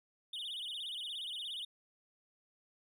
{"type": "tone with vibrato", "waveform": "triangle", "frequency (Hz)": 3300, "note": "G#7", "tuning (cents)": -12, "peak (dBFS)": -38, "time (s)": [0.33, 1.65], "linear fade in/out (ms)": 5, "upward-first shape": "sine", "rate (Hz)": 17, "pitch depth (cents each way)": 220, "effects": []}